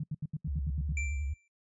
sine tone bursts, 150.8 Hz, D3, 46 cents sharp, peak -31 dBFS, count 9, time 0-0.924 s, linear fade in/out 5 ms, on 36 ms, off 75 ms
sine tone with vibrato, 70.9 Hz, C#2, 40 cents sharp, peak -31 dBFS, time 0.47-1.34 s, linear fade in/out 10 ms, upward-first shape sine, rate 11 Hz, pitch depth 150 cents each way
square tone with exponential decay, 2349 Hz, D7, in tune, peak -33 dBFS, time 0.97-1.48 s, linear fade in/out 2 ms, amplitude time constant 110 ms
effects noise-tail reverb RT60 0.1 s tail -24 dB re dry + resampled to 22050 Hz

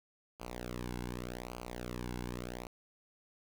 sawtooth tone with flanger, 60.8 Hz, B1, 26 cents flat, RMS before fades -42 dBFS, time 0.39-2.68 s, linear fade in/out 20 ms, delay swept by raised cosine 0.54 to 1.64 ms, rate 0.85 Hz, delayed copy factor -0.9, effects 10-bit

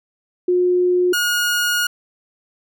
sine / sawtooth tone pair in turn, 359.5 / 1438 Hz, F#4 / F#6, -50 / -50 cents, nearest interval 2 octaves, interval 2400 cents, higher second, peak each -13 dBFS, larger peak neither, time 0.48-1.13 / 1.13-1.87 s, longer second, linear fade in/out 5 ms, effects none

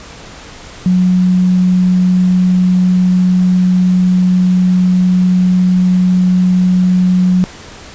sine tone, 182.4 Hz, F#3, 24 cents flat, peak -7 dBFS, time 0.86-7.44 s, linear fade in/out 0 ms, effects pink hiss -33 dBFS RMS until 7.94 s + resampled to 16000 Hz

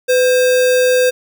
sine tone with sample-and-hold, 503 Hz, B4, 32 cents sharp, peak -9 dBFS, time 0.08-1.11 s, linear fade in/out 20 ms, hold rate 2100 Hz, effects none

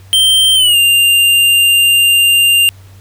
square tone with pitch glide, 3136 to 2794 Hz, G7 to F7, 0 to 0 cents, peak -7 dBFS, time 0.13-2.69 s, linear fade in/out 0 ms, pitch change -200 cents, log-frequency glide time 0.55-0.77 s, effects added 96 Hz sine -35 dBFS peak until 3 s + pink hiss -46 dBFS RMS until 3 s

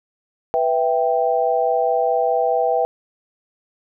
sine chord, E minor, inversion second, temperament equal, 493.9 / 659.3 / 784 Hz, B4 / E5 / G5, 0 / 0 / 0 cents, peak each -20 dBFS, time 0.54-2.85 s, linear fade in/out 0 ms, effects none

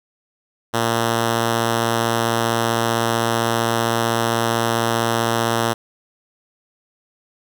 5% pulse tone, 115.6 Hz, A#2, 14 cents flat, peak -6 dBFS, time 0.73-5.74 s, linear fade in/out 20 ms, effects none

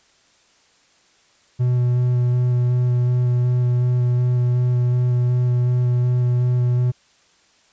triangle tone with vibrato, 123.47 Hz, B2, in tune, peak -13 dBFS, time 1.59-6.92 s, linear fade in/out 20 ms, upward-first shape square, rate 2.7 Hz, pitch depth 9 cents each way, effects white hiss -57 dBFS RMS until 7.72 s + resampled to 16000 Hz

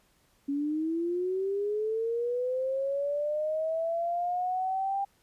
sine linear sweep, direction up, 277.2 to 797 Hz, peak -27 dBFS, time 0.48-5.05 s, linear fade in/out 10 ms, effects pink hiss -67 dBFS RMS until 5.22 s + resampled to 32000 Hz

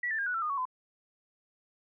sine tone with pitch steps, 1943 / 1771.5 / 1615.1 / 1472.5 / 1342.5 / 1224 / 1116 / 1017.4 Hz, B6 / A6 / G#6 / F#6 / E6 / D#6 / C#6 / C6, -29 / +11 / -49 / -9 / +31 / -29 / +11 / -49 cents, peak -29 dBFS, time 0.03-0.654 s, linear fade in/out 5 ms, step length 78 ms, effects none

